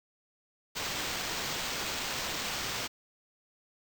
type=noise with sample-and-hold; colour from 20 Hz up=blue; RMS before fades=-35 dBFS; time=0.75-2.88 s; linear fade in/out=20 ms; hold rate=11025 Hz; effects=none